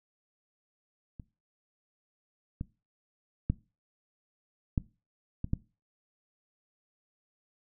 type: clicks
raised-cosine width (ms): 5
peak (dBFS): -30 / -22 / -14 / -14 / -20 / -15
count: 6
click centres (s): 1.198 / 2.611 / 3.5 / 4.778 / 5.444 / 5.534
effects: noise-tail reverb RT60 0.3 s tail -20 dB re dry